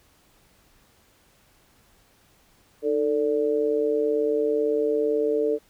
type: tone with amplitude modulation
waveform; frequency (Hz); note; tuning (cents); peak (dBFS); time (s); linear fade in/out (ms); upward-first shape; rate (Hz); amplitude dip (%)
sine; 445.3; A4; +21; -16; 2.82-5.59; 50; sine; 138; 90
effects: pink hiss -60 dBFS RMS until 5.69 s